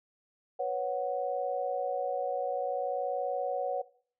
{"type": "chord", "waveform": "sine", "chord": "B suspended second", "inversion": "none", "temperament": "equal", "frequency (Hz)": [493.9, 554.4, 740], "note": ["B4", "C#5", "F#5"], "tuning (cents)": [0, 0, 0], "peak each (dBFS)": [-35, -33, -33], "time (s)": [0.59, 3.82], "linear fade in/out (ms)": 10, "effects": ["noise-tail reverb RT60 0.5 s tail -19 dB re dry"]}